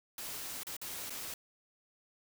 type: noise with dropouts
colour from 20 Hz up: white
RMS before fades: -42 dBFS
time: 0.18-1.34 s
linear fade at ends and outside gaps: 2 ms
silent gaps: 0.633-0.668 / 0.767-0.815 / 1.097-1.104 s
effects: none